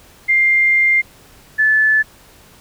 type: tone pair in turn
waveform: sine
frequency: 2100 / 1738.6 Hz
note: C7 / A6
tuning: +6 / -21 cents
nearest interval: minor third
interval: 327 cents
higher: first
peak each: -10 dBFS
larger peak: neither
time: 0.28-1.02 / 1.58-2.03 s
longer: first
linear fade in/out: 20 ms
effects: pink hiss -46 dBFS RMS until 2.6 s